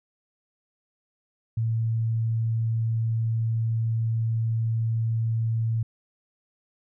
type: tone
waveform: sine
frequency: 113.3 Hz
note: A#2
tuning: 49 cents flat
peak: -22 dBFS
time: 1.57-5.83 s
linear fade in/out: 5 ms
effects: none